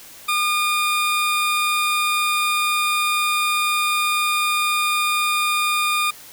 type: tone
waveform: 20% pulse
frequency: 1214 Hz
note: D#6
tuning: 43 cents flat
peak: -13 dBFS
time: 0.28-6.11 s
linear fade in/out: 10 ms
effects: white hiss -42 dBFS RMS until 6.32 s